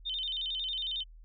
sine tone with vibrato, 3341 Hz, G#7, 10 cents sharp, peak -32 dBFS, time 0.05-1.04 s, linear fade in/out 20 ms, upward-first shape square, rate 11 Hz, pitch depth 150 cents each way, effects added 40 Hz sine -49 dBFS peak until 1.24 s

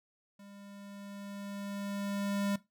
square tone with level ramp, 200.6 Hz, G3, 40 cents sharp, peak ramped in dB -52 to -30 dBFS, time 0.39-2.56 s, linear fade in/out 5 ms, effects noise-tail reverb RT60 0.2 s tail -17 dB re dry

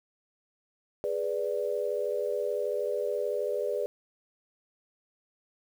sine chord, G# diminished, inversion none, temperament equal, 415.3 / 493.9 / 587.3 Hz, G#4 / B4 / D5, 0 / 0 / 0 cents, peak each -32 dBFS, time 1.04-3.86 s, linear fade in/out 0 ms, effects 9-bit

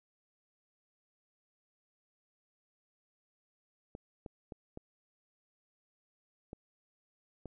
clicks, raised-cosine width 2 ms, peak -30 dBFS, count 6, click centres 3.951 / 4.262 / 4.522 / 4.774 / 6.531 / 7.457 s, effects none

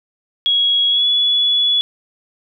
sine tone with pitch glide, 3322 to 3408 Hz, G#7 to G#7, 0 to +44 cents, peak -12 dBFS, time 0.46-1.81 s, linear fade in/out 0 ms, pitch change +44 cents, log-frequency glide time 0.89-1.06 s, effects none

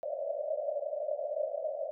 pink band-pass noise, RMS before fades -35 dBFS, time 0.03-1.91 s, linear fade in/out 0 ms, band 560 to 640 Hz, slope 96 dB/octave, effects none

